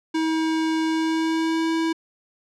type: tone with pitch glide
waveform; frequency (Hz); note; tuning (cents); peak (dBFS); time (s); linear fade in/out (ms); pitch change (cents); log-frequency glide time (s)
square; 320 to 326; D#4 to E4; +49 to -19; -21; 0.14-1.93; 10; +32; 0.85-1.73
effects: low-pass 6000 Hz 12 dB/octave